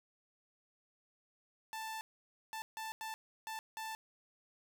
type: tone bursts at uneven times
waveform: sawtooth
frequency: 883 Hz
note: A5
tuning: 6 cents sharp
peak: -37 dBFS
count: 6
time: 1.73-2.01 / 2.53-2.62 / 2.77-2.92 / 3.01-3.14 / 3.47-3.59 / 3.77-3.95 s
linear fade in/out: 0 ms
effects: none